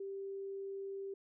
sine tone, 392 Hz, G4, in tune, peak -40 dBFS, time 0-1.14 s, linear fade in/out 5 ms, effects none

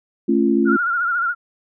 sine chord, A augmented, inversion none, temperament just, 220 / 275 / 343.8 Hz, A3 / C#4 / E#4, 0 / -14 / -27 cents, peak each -18 dBFS, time 0.28-0.77 s, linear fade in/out 10 ms
sine tone with vibrato, 1407 Hz, F6, 12 cents sharp, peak -17 dBFS, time 0.65-1.35 s, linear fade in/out 50 ms, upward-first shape triangle, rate 14 Hz, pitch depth 84 cents each way
effects none

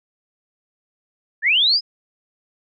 sine linear sweep, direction up, 1661.2 to 5150 Hz, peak -13 dBFS, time 1.42-1.81 s, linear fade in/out 50 ms, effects none

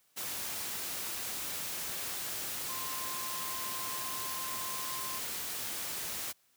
sine tone in noise, 1046.5 Hz, C6, in tune, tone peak -42 dBFS, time 2.68-5.2 s, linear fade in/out 20 ms, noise white, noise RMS -38 dBFS, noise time 0.16-6.33 s, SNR -7 dB, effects white hiss -70 dBFS RMS until 6.56 s + high-pass 60 Hz 12 dB/octave

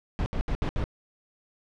brown noise bursts at uneven times, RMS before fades -27 dBFS, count 5, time 0.19-0.26 / 0.33-0.41 / 0.48-0.55 / 0.62-0.69 / 0.76-0.84 s, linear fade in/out 0 ms, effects low-pass 4000 Hz 12 dB/octave

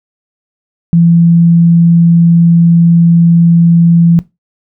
sine tone, 169 Hz, E3, 43 cents sharp, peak -3 dBFS, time 0.93-4.19 s, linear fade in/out 0 ms, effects noise-tail reverb RT60 0.2 s tail -18 dB re dry

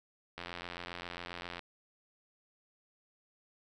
click train, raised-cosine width 0.3 ms, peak -25 dBFS, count 107, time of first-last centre 0.38-1.593 s, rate 87.4 Hz, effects none

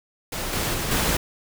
pink noise with level steps, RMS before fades -29 / -25 / -27 / -22 dBFS, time 0.32-1.17 s, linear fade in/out 5 ms, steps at 0.53 / 0.74 / 0.91 s, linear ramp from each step 2 ms, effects none

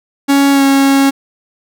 45% pulse tone with pitch glide, 278.7 to 274.2 Hz, C#4 to C#4, +9 to -19 cents, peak -7 dBFS, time 0.28-1.11 s, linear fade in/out 20 ms, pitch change -28 cents, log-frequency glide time 0.52-0.63 s, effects none

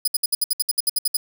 10% pulse tone bursts, 4978 Hz, D#8, in tune, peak -10 dBFS, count 13, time 0.05-1.169 s, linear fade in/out 5 ms, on 27 ms, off 64 ms, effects none

